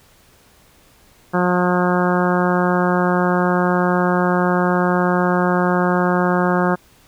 harmonic tone, 179.2 Hz, F3, 45 cents sharp, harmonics 1 / 2 / 3 / 4 / 5 / 6 / 7 / 8 / 9, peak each -18 / -21 / -23 / -24 / -25 / -26 / -26 / -27 / -28 dBFS, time 1.33-6.76 s, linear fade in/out 20 ms, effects pink hiss -52 dBFS RMS until 7.07 s

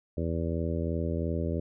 harmonic tone, 82.9 Hz, E2, 10 cents sharp, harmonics 1 / 2 / 3 / 4 / 5 / 6 / 7, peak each -31 / -34 / -36 / -37 / -38 / -39 / -39 dBFS, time 0.17-1.6 s, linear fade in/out 5 ms, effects none

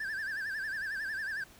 triangle tone with vibrato, 1661.2 Hz, G#6, in tune, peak -32 dBFS, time 0-1.44 s, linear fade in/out 5 ms, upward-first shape sine, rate 11 Hz, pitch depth 130 cents each way, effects pink hiss -57 dBFS RMS until 1.59 s

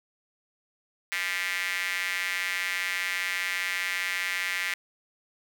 square tone with high-pass filter, 92.5 Hz, F#2, in tune, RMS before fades -30 dBFS, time 1.12-4.74 s, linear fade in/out 0 ms, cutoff 2000 Hz, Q 4.1, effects none

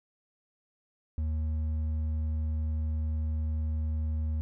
sine tone with hard clipping, 77.8 Hz, D#2, in tune, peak -29 dBFS, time 1.18-4.41 s, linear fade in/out 0 ms, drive 4 dB, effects none

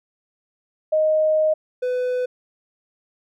sine / triangle tone pair in turn, 622.3 / 500.4 Hz, D#5 / B4, 0 / +23 cents, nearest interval major third, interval 377 cents, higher first, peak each -15 / -18 dBFS, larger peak first, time 0.92-1.54 / 1.82-2.26 s, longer first, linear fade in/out 10 ms, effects none

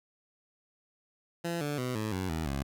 15% pulse tone with pitch steps, 170 / 146.29 / 125.89 / 108.34 / 93.23 / 80.23 / 69.04 Hz, F3 / D3 / B2 / A2 / F#2 / E2 / C#2, -46 / -6 / +34 / -26 / +14 / -46 / -6 cents, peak -25 dBFS, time 1.44-2.63 s, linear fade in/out 10 ms, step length 170 ms, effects none

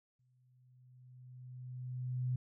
sine tone with exponential growth, 126.1 Hz, B2, 36 cents sharp, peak -31 dBFS, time 0.19-2.36 s, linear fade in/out 5 ms, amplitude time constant 470 ms, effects none

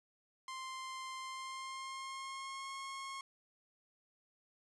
sawtooth tone with pitch glide, 1047 to 1084.5 Hz, C6 to C#6, +1 to -38 cents, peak -39 dBFS, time 0.48-3.21 s, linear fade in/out 2 ms, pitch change +61 cents, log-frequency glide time 1.19-2.71 s, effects resampled to 22050 Hz

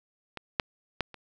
clicks, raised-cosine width 0.3 ms, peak -21 / -8 / -11 / -28 dBFS, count 4, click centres 0.373 / 0.598 / 1.007 / 1.143 s, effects none

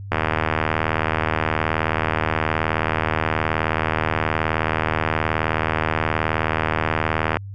click train, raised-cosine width 0.5 ms, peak -4 dBFS, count 573, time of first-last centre 0.12-7.37 s, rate 78.9 Hz, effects added 99 Hz sine -31 dBFS peak until 7.54 s

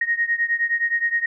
sine beating tone pair, 1864.7 / 1874.3 Hz, A#6 / A#6, 0 / +9 cents, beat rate 9.6 Hz, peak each -21 / -23 dBFS, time 0.01-1.26 s, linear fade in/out 5 ms, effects none

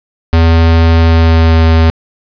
square tone with pitch glide, 82.41 to 81.32 Hz, E2 to E2, 0 to -23 cents, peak -5 dBFS, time 0.33-1.9 s, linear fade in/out 0 ms, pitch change -23 cents, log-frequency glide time 1-1.62 s, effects resampled to 11025 Hz + 7-bit

